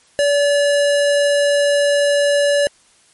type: tone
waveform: square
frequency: 574 Hz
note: D5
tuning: 40 cents flat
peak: -13 dBFS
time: 0.19-2.67 s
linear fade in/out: 0 ms
effects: white hiss -53 dBFS RMS until 3.13 s + MP3 48 kbps